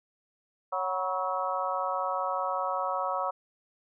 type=harmonic tone with a mistuned harmonic; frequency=185 Hz; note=F#3; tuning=in tune; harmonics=3 / 4 / 5 / 6 / 7; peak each=-34 / -34 / -34 / -34 / -34 dBFS; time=0.72-3.31 s; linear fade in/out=10 ms; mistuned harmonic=5; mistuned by=+63 cents; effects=none